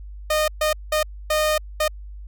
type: tone bursts at uneven times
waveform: sawtooth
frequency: 614 Hz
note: D#5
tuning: 23 cents flat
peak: -14 dBFS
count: 5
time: 0.3-0.48 / 0.61-0.73 / 0.92-1.03 / 1.3-1.58 / 1.8-1.88 s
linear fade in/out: 5 ms
effects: added 50 Hz sine -34 dBFS peak until 2.27 s